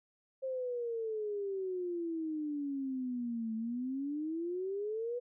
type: exponential two-way sweep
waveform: sine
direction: down then up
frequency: 533 to 220 to 495.4 Hz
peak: -34 dBFS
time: 0.42-5.2 s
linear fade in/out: 20 ms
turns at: 3.55 s
effects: none